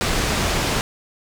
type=low-pass noise; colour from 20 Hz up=pink; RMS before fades=-21 dBFS; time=0.01-0.81 s; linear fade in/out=0 ms; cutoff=7700 Hz; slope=12 dB/octave; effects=none